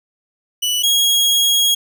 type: tone pair in turn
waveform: sawtooth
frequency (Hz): 2960 / 3297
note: F#7 / G#7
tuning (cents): 0 / -13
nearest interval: major second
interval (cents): 187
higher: second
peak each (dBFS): -13 / -9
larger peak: second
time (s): 0.62-0.83 / 0.83-1.75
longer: second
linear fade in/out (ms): 10
effects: none